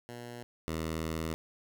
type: tone pair in turn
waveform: 10% pulse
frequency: 120 / 80.39 Hz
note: B2 / E2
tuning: -49 / -43 cents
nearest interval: perfect fifth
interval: 694 cents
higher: first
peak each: -34 / -25 dBFS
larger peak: second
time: 0.09-0.43 / 0.68-1.34 s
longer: second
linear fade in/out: 0 ms
effects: none